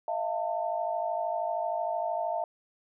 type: tone cluster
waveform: sine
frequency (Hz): 636 / 689 / 896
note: D#5 / F5 / A5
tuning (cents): +38 / -24 / +31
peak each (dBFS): -33 / -31 / -34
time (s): 0.08-2.44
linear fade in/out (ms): 2
effects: none